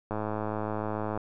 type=click train; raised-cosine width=1 ms; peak=-18 dBFS; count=115; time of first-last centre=0.11-1.175 s; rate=107 Hz; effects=none